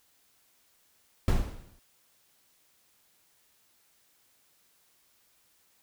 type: noise with exponential decay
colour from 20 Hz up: brown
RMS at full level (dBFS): -21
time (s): 1.28-1.79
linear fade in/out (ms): 0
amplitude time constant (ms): 110
effects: white hiss -67 dBFS RMS until 5.82 s